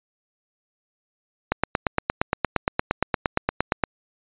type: click train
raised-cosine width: 0.5 ms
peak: -4 dBFS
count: 21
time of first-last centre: 1.52-3.837 s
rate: 8.63 Hz
effects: resampled to 8000 Hz